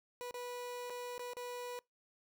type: tone with dropouts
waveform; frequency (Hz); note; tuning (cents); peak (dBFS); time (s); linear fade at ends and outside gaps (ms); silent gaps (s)
30% pulse; 490; B4; -14; -39; 0.21-1.79; 0; 0.31-0.342 / 0.898-0.903 / 1.18-1.194 / 1.334-1.368
effects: noise-tail reverb RT60 0.2 s tail -25 dB re dry